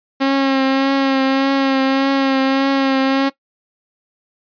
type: tone with vibrato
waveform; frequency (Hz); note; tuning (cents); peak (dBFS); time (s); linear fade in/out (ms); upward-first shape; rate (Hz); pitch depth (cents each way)
sawtooth; 270; C#4; -45; -9; 0.2-3.3; 20; triangle; 1.7; 27
effects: noise-tail reverb RT60 0.1 s tail -18 dB re dry + resampled to 11025 Hz